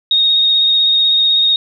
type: tone with vibrato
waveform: sine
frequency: 3729 Hz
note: A#7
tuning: in tune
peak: -9 dBFS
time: 0.11-1.56 s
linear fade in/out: 2 ms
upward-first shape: sine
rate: 16 Hz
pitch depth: 18 cents each way
effects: none